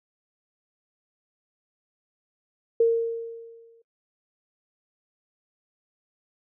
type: tone with exponential decay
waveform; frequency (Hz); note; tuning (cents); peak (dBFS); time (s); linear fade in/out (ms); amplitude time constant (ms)
sine; 460; A#4; -23; -14; 2.8-3.82; 5; 220
effects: noise-tail reverb RT60 0.1 s tail -22 dB re dry